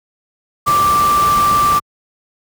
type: tone in noise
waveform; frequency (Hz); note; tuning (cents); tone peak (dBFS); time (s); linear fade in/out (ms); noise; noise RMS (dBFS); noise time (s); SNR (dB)
sine; 1174.7; D6; 0; -10; 0.66-1.8; 20; pink; -22; 0.66-1.8; +9
effects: high-pass 60 Hz 12 dB/octave